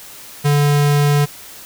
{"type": "tone", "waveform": "square", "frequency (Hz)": 145.2, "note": "D3", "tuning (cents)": -19, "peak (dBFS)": -12, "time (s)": [0.44, 1.26], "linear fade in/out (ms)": 20, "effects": ["white hiss -37 dBFS RMS until 1.65 s"]}